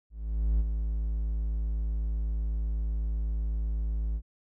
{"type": "tone with ADSR envelope", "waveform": "triangle", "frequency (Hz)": 54, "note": "A1", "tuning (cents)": -32, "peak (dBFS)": -19, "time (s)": [0.1, 4.22], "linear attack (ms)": 500, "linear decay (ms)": 27, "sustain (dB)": -6, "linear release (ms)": 62, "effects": []}